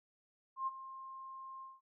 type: tone with ADSR envelope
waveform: sine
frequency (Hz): 1061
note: C6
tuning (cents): +24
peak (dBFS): -32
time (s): 0.56-1.81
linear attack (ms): 110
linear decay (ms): 28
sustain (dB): -14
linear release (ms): 190
effects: none